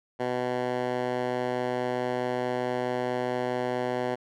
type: tone with band-pass filter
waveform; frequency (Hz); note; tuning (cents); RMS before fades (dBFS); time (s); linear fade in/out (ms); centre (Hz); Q
10% pulse; 124.6; B2; +16; -29; 0.19-4.16; 20; 690; 0.62
effects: none